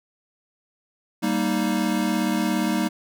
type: chord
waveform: square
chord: Eb major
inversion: first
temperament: equal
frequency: 196 / 233.1 / 311.1 Hz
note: G3 / Bb3 / Eb4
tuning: 0 / 0 / 0 cents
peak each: -26 dBFS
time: 1.22-2.89 s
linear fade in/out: 20 ms
effects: none